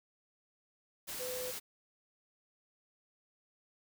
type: tone in noise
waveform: sine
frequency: 504 Hz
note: B4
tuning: 35 cents sharp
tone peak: -39 dBFS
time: 1.19-1.52 s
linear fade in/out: 20 ms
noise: white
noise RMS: -42 dBFS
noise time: 1.07-1.6 s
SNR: 0 dB
effects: none